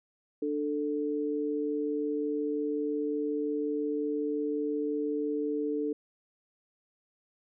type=tone pair together; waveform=sine; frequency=296.1 / 441.7 Hz; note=D4 / A4; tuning=+14 / +7 cents; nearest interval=perfect fifth; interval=693 cents; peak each=-31 / -31 dBFS; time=0.42-5.93 s; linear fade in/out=5 ms; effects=none